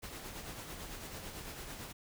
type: noise with tremolo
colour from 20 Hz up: pink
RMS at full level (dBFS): -44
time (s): 0.02-1.93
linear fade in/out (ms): 20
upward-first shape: sine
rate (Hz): 9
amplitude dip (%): 40
effects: none